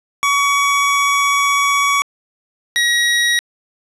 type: tone pair in turn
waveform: 25% pulse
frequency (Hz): 1129 / 1902.7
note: C#6 / A#6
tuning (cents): +31 / +35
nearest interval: major sixth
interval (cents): 904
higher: second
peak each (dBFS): -9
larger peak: neither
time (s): 0.23-2.02 / 2.76-3.39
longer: first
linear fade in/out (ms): 0
effects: resampled to 24000 Hz + 8-bit